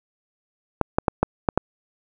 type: clicks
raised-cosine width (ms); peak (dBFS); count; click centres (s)
1; -3; 6; 0.813 / 0.985 / 1.082 / 1.23 / 1.488 / 1.576
effects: none